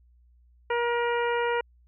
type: harmonic tone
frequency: 475.1 Hz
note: A#4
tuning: 33 cents sharp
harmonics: 1 / 2 / 3 / 4 / 5 / 6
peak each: -26 / -29 / -33 / -35 / -38 / -41 dBFS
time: 0.7-1.61 s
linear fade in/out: 5 ms
effects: added 60 Hz sine -56 dBFS peak until 1.87 s